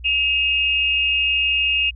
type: tone pair together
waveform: sine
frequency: 2553 / 2814 Hz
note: D#7 / F7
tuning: +44 / +12 cents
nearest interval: major second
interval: 168 cents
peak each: -19 dBFS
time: 0.04-1.91 s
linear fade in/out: 20 ms
effects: added 60 Hz sine -34 dBFS peak until 1.95 s